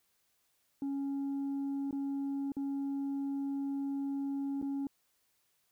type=tone with dropouts; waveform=sine; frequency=277.2 Hz; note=C#4; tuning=in tune; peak=-30 dBFS; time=0.82-4.87 s; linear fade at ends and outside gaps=2 ms; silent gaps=1.91-1.927 / 2.52-2.567 / 4.616-4.625 s; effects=tanh soft clip ceiling -32 dBFS + white hiss -75 dBFS RMS until 5.71 s